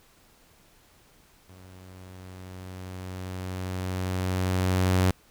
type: tone with level ramp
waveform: sawtooth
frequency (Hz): 92.5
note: F#2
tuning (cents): 0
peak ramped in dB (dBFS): -44 to -15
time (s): 1.49-5.11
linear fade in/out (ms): 5
effects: pink hiss -59 dBFS RMS until 5.3 s